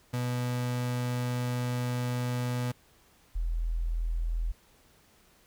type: tone pair in turn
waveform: 35% pulse / sine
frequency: 123.47 / 41.42 Hz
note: B2 / E1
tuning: 0 / +9 cents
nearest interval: octave + perfect fifth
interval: 1891 cents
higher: first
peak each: -27 dBFS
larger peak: neither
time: 0.13-2.72 / 3.35-4.52 s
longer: first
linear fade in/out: 10 ms
effects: pink hiss -62 dBFS RMS until 5.46 s